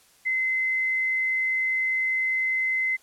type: tone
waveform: sine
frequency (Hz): 2055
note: C7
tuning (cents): -32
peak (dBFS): -22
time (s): 0.25-2.97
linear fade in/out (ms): 20
effects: white hiss -58 dBFS RMS until 3.02 s + low-pass 12000 Hz 12 dB/octave